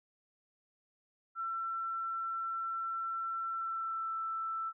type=tone with pitch glide; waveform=sine; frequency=1345 to 1328 Hz; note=E6 to E6; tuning=+34 to +12 cents; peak=-34 dBFS; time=1.35-4.73 s; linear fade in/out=50 ms; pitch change=-22 cents; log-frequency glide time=3.51-4.15 s; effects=none